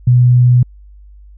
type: tone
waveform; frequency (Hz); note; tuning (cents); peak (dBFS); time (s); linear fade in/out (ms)
sine; 123.6; B2; +2; -5; 0.07-0.63; 5
effects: added 50 Hz sine -36 dBFS peak until 1.37 s

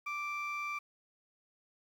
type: tone pair together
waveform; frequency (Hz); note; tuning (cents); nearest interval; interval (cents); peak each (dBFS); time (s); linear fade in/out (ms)
sine; 1174.5 / 2349; D6 / D7; 0 / 0; octave; 1200; -36 / -36; 0.06-0.79; 10
effects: tanh soft clip ceiling -32 dBFS + 10-bit

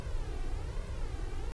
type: noise with flanger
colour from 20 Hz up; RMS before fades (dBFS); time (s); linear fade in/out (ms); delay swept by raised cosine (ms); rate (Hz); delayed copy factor
brown; -35; 0-1.52; 0; 1.9 to 2.62; 1.2; +0.75
effects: resampled to 24000 Hz

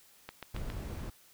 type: click train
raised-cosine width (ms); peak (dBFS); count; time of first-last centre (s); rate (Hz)
0.3; -25; 4; 0.29-0.701; 7.3
type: noise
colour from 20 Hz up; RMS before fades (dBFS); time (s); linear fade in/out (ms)
brown; -39; 0.54-1.1; 5
effects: white hiss -61 dBFS RMS until 1.33 s

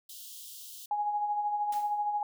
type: high-pass noise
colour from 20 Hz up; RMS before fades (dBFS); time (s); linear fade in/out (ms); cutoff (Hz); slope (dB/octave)
white; -46; 0.09-0.86; 5; 2900; 96
type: tone with tremolo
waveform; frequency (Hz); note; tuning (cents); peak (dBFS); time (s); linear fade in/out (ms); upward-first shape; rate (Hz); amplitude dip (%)
sine; 830.6; G#5; 0; -26; 0.91-2.23; 2; sine; 13; 45
type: noise with exponential decay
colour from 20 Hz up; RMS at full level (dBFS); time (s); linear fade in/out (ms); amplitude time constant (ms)
white; -43; 1.72-2.05; 5; 70
effects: none

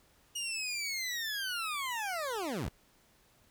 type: linear sweep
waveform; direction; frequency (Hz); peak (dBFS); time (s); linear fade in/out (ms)
20% pulse; down; 2879 to 42; -29; 0.35-2.69; 10
effects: pink hiss -66 dBFS RMS until 3.5 s

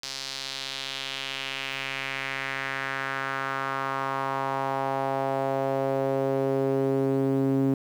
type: tone with band-pass filter sweep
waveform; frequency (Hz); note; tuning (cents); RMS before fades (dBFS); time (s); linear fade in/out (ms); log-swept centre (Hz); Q
sawtooth; 135.3; C#3; -42; -28; 0.03-7.74; 2; 4900 to 290; 2.3
effects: 9-bit

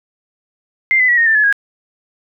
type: tone with pitch steps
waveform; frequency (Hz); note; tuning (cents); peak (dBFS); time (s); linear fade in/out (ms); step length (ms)
sine; 2093 / 2010 / 1930.4 / 1853.9 / 1780.4 / 1709.9 / 1642.1; C7 / B6 / B6 / A#6 / A6 / A6 / G#6; 0 / +30 / -40 / -10 / +20 / -50 / -20; -9; 0.91-1.526; 0; 88
effects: none

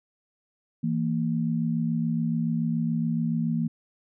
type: tone pair together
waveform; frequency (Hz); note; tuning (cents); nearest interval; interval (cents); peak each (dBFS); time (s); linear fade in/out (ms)
sine; 163.75 / 230.8; E3 / A#3; -11 / -17; tritone; 594; -26; 0.83-3.68; 10
effects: none

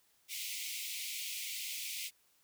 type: high-pass noise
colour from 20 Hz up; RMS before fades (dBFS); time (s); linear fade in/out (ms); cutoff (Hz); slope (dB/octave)
pink; -41; 0.28-2.11; 50; 2100; 96
effects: white hiss -71 dBFS RMS until 2.43 s

